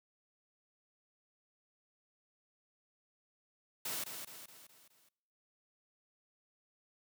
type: noise with echo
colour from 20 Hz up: white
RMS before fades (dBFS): -39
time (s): 3.85-4.04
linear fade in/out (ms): 5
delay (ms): 210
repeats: 5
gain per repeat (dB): -6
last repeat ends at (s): 5.09
effects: noise-tail reverb RT60 0.9 s tail -24 dB re dry + high-pass 80 Hz 12 dB/octave